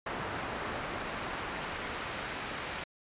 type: noise with band-pass filter sweep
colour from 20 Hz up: brown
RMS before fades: -38 dBFS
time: 0.06-2.84 s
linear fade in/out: 5 ms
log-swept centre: 1400 to 2300 Hz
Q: 0.78
effects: resampled to 8000 Hz